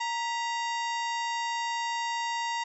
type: harmonic tone with a mistuned harmonic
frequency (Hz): 932.3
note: A#5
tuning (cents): 0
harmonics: 1 / 2 / 3 / 4 / 5 / 6 / 7 / 8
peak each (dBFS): -30 / -36 / -40 / -42 / -44 / -46 / -47 / -48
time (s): 0-2.64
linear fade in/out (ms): 10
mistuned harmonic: 2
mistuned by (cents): +84
effects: none